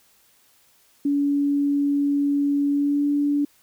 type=tone with pitch glide; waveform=sine; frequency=284.7 to 288.5 Hz; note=C#4 to D4; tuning=+46 to -31 cents; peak=-18 dBFS; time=1.05-3.45 s; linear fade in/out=5 ms; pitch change=+23 cents; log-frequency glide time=2.7-3.06 s; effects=white hiss -59 dBFS RMS until 3.62 s